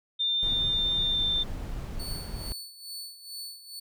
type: tone with pitch glide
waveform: sine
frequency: 3602 to 3575 Hz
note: A7 to A7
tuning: +40 to +27 cents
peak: -24 dBFS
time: 0.19-1.44 s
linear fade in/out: 20 ms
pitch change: -13 cents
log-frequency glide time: 1.08-1.19 s
type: noise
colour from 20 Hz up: brown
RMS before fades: -35 dBFS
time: 0.43-2.52 s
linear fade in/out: 0 ms
type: tone with tremolo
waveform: sawtooth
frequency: 4457 Hz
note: C#8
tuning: 9 cents sharp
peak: -33 dBFS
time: 1.99-3.8 s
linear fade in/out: 10 ms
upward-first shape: sine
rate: 2.3 Hz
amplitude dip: 75%
effects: none